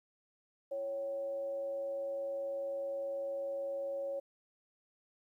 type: tone with frequency modulation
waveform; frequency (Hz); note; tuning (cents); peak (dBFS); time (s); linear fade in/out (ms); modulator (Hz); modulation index
sine; 554.4; C#5; 0; -35; 0.71-4.2; 10; 218; 0.21
effects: 12-bit